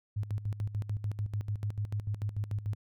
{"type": "tone with tremolo", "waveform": "sine", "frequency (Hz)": 103.83, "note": "G#2", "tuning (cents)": 0, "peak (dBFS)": -29, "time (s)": [0.16, 2.75], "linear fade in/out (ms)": 10, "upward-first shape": "square", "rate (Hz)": 6.8, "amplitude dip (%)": 75, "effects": []}